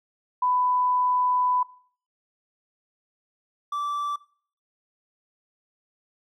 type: tone pair in turn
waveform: sine / triangle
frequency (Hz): 997 / 1164.1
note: B5 / D6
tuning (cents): +16 / -16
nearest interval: minor third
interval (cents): 268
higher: second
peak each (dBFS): -20 / -24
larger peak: first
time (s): 0.42-1.63 / 3.72-4.16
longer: first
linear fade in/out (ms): 5
effects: noise-tail reverb RT60 0.5 s tail -20 dB re dry